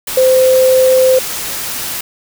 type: tone in noise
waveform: sine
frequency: 517 Hz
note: C5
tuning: 21 cents flat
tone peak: -6 dBFS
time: 0.17-1.19 s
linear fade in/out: 5 ms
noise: white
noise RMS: -21 dBFS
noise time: 0.07-2.01 s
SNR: +12 dB
effects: none